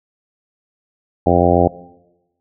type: harmonic tone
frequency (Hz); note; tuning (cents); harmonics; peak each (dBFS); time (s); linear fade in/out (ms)
87.6; F2; +6; 1 / 2 / 3 / 4 / 5 / 6 / 7 / 8 / 9; -19 / -19 / -19 / -19 / -19 / -19 / -19 / -19 / -19; 1.26-1.68; 5
effects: noise-tail reverb RT60 1.0 s tail -20 dB re dry